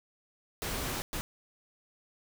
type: noise bursts at uneven times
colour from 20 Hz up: pink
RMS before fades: -35 dBFS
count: 2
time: 0.62-1.02 / 1.13-1.21 s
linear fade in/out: 0 ms
effects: none